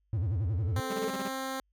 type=tone with vibrato; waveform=triangle; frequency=97.1 Hz; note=G2; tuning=16 cents flat; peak=-25 dBFS; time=0.13-0.8 s; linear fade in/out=0 ms; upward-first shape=sine; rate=11 Hz; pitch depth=290 cents each way
type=tone with exponential growth; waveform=triangle; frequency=440 Hz; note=A4; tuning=in tune; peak=-27 dBFS; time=0.29-1.08 s; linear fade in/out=5 ms; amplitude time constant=170 ms
type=tone with pitch glide; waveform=10% pulse; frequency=261.6 to 264.9 Hz; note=C4 to C4; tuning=0 to +22 cents; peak=-25 dBFS; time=0.76-1.6 s; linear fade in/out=2 ms; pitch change=+22 cents; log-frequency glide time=0.93-1.09 s
type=tone bursts; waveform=sawtooth; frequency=200 Hz; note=G3; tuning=35 cents sharp; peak=-30 dBFS; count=7; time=0.9-1.282 s; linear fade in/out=5 ms; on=34 ms; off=24 ms
effects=added 50 Hz sine -70 dBFS peak until 1.72 s